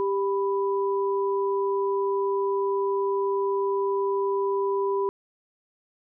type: tone pair together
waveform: sine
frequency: 394.5 / 989.2 Hz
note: G4 / B5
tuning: +11 / +3 cents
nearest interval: octave + major third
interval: 1592 cents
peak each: -23 / -29 dBFS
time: 0-5.09 s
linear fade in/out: 0 ms
effects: none